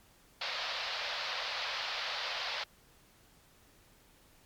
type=band-pass noise; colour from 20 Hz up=white; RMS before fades=-37 dBFS; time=0.41-2.64 s; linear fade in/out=5 ms; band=520 to 4800 Hz; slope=48 dB/octave; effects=pink hiss -63 dBFS RMS until 4.45 s + MP3 96 kbps